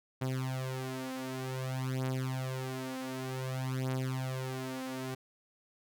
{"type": "beating tone pair", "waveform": "sawtooth", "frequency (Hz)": [130, 130.54], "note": ["C3", "C3"], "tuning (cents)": [-11, -4], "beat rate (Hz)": 0.54, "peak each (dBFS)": [-33, -33], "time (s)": [0.21, 5.15], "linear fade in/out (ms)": 10, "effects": []}